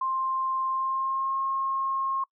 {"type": "tone with pitch glide", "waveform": "sine", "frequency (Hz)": [1053, 1075.7], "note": ["C6", "C6"], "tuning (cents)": [11, 48], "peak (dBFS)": -25, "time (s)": [0.01, 2.24], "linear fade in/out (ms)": 5, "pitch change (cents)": 37, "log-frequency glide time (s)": [0.7, 1.37], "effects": ["noise-tail reverb RT60 0.1 s tail -24 dB re dry"]}